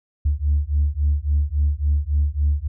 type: beating tone pair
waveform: sine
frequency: 71.4 / 75 Hz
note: D2 / D2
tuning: -48 / +37 cents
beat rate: 3.6 Hz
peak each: -19 dBFS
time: 0.25-2.68 s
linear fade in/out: 10 ms
effects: tanh soft clip ceiling -11 dBFS